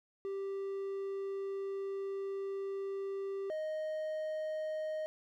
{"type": "tone pair in turn", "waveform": "triangle", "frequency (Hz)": [392, 622.3], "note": ["G4", "D#5"], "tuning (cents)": [0, 0], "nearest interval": "minor sixth", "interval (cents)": 800, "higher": "second", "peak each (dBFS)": [-34, -33], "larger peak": "second", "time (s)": [[0.25, 3.5], [3.5, 5.06]], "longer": "first", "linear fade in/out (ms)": 0, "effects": []}